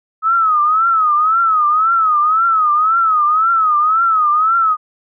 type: tone with vibrato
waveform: sine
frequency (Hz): 1276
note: D#6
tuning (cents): +43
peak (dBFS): -10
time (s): 0.22-4.77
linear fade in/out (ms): 50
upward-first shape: triangle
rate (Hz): 1.9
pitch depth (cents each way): 140
effects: none